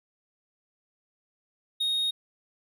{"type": "tone", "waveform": "triangle", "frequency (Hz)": 3729, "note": "A#7", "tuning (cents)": 0, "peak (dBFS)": -23, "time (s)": [1.8, 2.11], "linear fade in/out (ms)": 10, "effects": []}